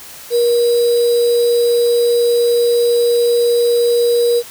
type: tone with sample-and-hold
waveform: sine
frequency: 475.7 Hz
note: A#4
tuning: 35 cents sharp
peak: -10 dBFS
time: 0.3-4.43 s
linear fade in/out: 50 ms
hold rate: 4410 Hz
effects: white hiss -35 dBFS RMS until 4.5 s